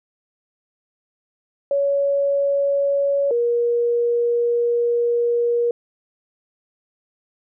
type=tone pair in turn; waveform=sine; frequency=561 / 474.8 Hz; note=C#5 / A#4; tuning=+21 / +32 cents; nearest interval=minor third; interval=289 cents; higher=first; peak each=-16 dBFS; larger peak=neither; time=1.71-3.31 / 3.31-5.71 s; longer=second; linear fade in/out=2 ms; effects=none